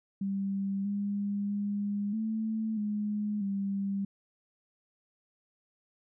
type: tone with pitch steps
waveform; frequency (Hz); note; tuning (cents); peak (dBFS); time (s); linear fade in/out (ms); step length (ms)
sine; 196.3 / 202.2 / 203.6 / 220 / 208.9 / 197.6; G3 / G#3 / G#3 / A3 / G#3 / G3; +3 / -46 / -34 / 0 / +10 / +14; -29; 0.21-4.05; 5; 640
effects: none